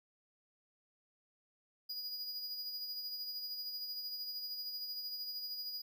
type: tone with tremolo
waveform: square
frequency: 4900 Hz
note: D#8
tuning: 27 cents flat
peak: -39 dBFS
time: 1.89-5.82 s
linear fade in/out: 10 ms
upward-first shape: sine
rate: 13 Hz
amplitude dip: 40%
effects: 13-bit